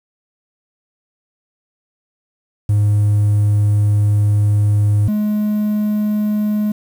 triangle tone pair in turn, 103.83 / 210.6 Hz, G#2 / G#3, 0 / +24 cents, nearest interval octave, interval 1224 cents, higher second, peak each -8 / -12 dBFS, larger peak first, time 2.69-5.08 / 5.08-6.72 s, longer first, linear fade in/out 5 ms, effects tanh soft clip ceiling -5 dBFS + 7-bit

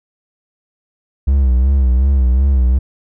triangle tone with vibrato, 65.41 Hz, C2, in tune, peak -7 dBFS, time 1.27-2.79 s, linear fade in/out 10 ms, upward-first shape sine, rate 2.7 Hz, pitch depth 100 cents each way, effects none

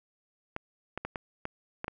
clicks, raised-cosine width 0.5 ms, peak -19 dBFS, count 7, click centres 0.564 / 0.976 / 1.05 / 1.158 / 1.454 / 1.844 / 1.881 s, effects none

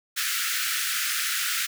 pink high-pass noise, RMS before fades -27 dBFS, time 0.16-1.67 s, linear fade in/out 20 ms, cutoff 1300 Hz, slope 96 dB/octave, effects none

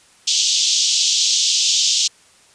white band-pass noise, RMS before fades -17 dBFS, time 0.27-2.08 s, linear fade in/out 10 ms, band 3000 to 6900 Hz, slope 48 dB/octave, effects white hiss -51 dBFS RMS until 2.54 s + resampled to 22050 Hz

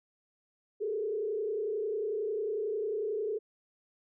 sine tone with frequency modulation, 425.4 Hz, G#4, 42 cents sharp, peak -30 dBFS, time 0.8-3.39 s, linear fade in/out 20 ms, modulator 31.1 Hz, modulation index 0.98, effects none

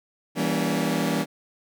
sawtooth chord, E diminished seventh, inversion none, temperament just, 164.81 / 197.78 / 237.3 / 284.8 Hz, E3 / G3 / Bb3 / Db4, 0 / +16 / +31 / +47 cents, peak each -24 dBFS, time 0.35-1.26 s, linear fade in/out 50 ms, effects none

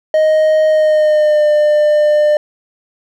triangle tone with pitch glide, 623 to 599.7 Hz, D#5 to D5, +2 to +36 cents, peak -6 dBFS, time 0.14-2.37 s, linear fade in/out 2 ms, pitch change -66 cents, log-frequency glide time 0.68-1.46 s, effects none

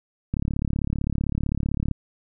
click train, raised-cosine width 5 ms, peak -12 dBFS, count 57, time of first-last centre 0.34-1.913 s, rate 35.6 Hz, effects none

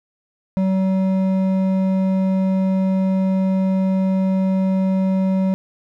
triangle tone with hard clipping, 189.8 Hz, F#3, 44 cents sharp, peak -17 dBFS, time 0.57-5.54 s, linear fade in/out 0 ms, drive 12 dB, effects none

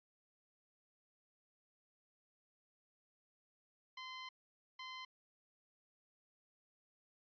15% pulse tone bursts at uneven times, 1032 Hz, C6, 24 cents flat, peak -40 dBFS, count 2, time 3.97-4.29 / 4.79-5.05 s, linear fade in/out 5 ms, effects resampled to 11025 Hz

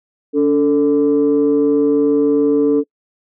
sine tone pair together, 286.3 / 443.4 Hz, D4 / A4, -44 / +13 cents, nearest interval minor sixth, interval 757 cents, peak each -12 dBFS, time 0.33-2.84 s, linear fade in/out 50 ms, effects noise-tail reverb RT60 0.1 s tail -26 dB re dry + tanh soft clip ceiling -6 dBFS

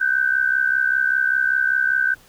sine tone pair together, 1506 / 1571.1 Hz, F#6 / G6, +30 / +3 cents, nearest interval minor second, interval 73 cents, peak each -19 dBFS, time 0-2.15 s, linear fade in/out 20 ms, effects pink hiss -51 dBFS RMS until 2.28 s

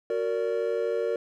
triangle chord, Gb augmented, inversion none, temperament just, 370 / 462.5 / 578.1 Hz, Gb4 / Bb4 / D5, 0 / -14 / -27 cents, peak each -30 / -25 / -29 dBFS, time 0.1-1.16 s, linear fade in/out 2 ms, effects none

